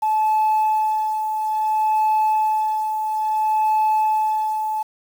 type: tone with tremolo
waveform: sine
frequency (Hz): 865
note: A5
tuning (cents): -30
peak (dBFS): -13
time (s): 0.02-4.83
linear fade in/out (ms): 10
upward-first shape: sine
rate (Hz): 0.59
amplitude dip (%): 55
effects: tanh soft clip ceiling -13 dBFS + 7-bit